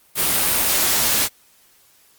white noise, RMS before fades -18 dBFS, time 0.15-1.29 s, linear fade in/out 50 ms, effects white hiss -55 dBFS RMS until 2.18 s + Opus 32 kbps

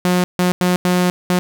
sawtooth tone bursts at uneven times, 179.7 Hz, F3, 50 cents sharp, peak -9 dBFS, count 5, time 0.05-0.24 / 0.39-0.52 / 0.61-0.76 / 0.85-1.1 / 1.3-1.39 s, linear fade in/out 0 ms, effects none

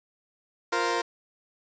15% pulse chord, F suspended fourth, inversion none, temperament equal, 349.2 / 466.2 / 523.3 Hz, F4 / Bb4 / C5, 0 / 0 / 0 cents, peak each -23 / -21 / -26 dBFS, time 0.72-1.02 s, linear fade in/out 10 ms, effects resampled to 16000 Hz + 8-bit

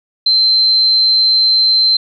sine tone, 4106 Hz, C8, 33 cents flat, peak -8 dBFS, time 0.26-1.97 s, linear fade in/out 5 ms, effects none

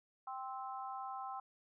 harmonic tone, 261.6 Hz, C4, in tune, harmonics 3 / 4 / 5, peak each -44 / -46 / -48 dBFS, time 0.27-1.4 s, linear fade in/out 5 ms, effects none

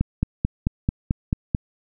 click train, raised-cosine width 5 ms, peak -7 dBFS, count 8, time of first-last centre 0.01-1.548 s, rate 4.55 Hz, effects none

